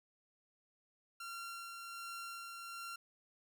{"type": "tone with tremolo", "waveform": "sawtooth", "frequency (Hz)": 1374, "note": "F6", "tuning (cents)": -29, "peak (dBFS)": -40, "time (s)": [1.2, 2.96], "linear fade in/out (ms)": 5, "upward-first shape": "sine", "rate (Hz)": 1.3, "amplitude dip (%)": 30, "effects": []}